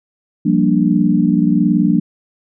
sine chord, G minor seventh, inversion third, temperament equal, 174.61 / 196 / 233.1 / 293.7 Hz, F3 / G3 / Bb3 / D4, 0 / 0 / 0 / 0 cents, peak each -16 dBFS, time 0.45-2 s, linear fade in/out 10 ms, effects none

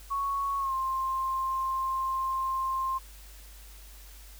sine tone with pitch glide, 1108.7 to 1056.2 Hz, C#6 to C6, 0 to +16 cents, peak -27 dBFS, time 0.1-2.99 s, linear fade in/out 20 ms, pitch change -84 cents, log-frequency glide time 0.58-0.74 s, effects added 50 Hz sine -47 dBFS peak until 4.39 s + white hiss -53 dBFS RMS until 4.39 s

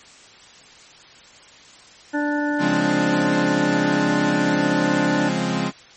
harmonic tone, 293.7 Hz, D4, in tune, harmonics 1 / 2 / 3 / 5 / 6, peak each -21 / -28 / -29 / -28 / -31 dBFS, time 2.13-5.3 s, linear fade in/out 20 ms
sawtooth chord, Db major seventh, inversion none, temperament equal, 138.59 / 174.61 / 207.7 / 261.6 Hz, Db3 / F3 / Ab3 / C4, 0 / 0 / 0 / 0 cents, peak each -25 / -21 / -21 / -21 dBFS, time 2.58-5.72 s, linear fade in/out 50 ms
effects white hiss -46 dBFS RMS until 5.96 s + MP3 32 kbps

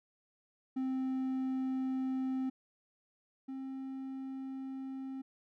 triangle tone pair in turn, 261.6 / 266 Hz, C4 / C4, 0 / +29 cents, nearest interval unison, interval 29 cents, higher second, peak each -30 / -37 dBFS, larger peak first, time 0.76-2.5 / 3.48-5.22 s, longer neither, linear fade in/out 10 ms, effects none

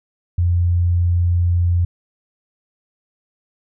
sine tone, 87.31 Hz, F2, in tune, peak -13 dBFS, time 0.38-1.85 s, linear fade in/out 5 ms, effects none

